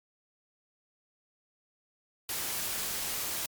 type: noise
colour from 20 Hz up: white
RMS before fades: -34 dBFS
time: 2.29-3.46 s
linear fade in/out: 2 ms
effects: MP3 96 kbps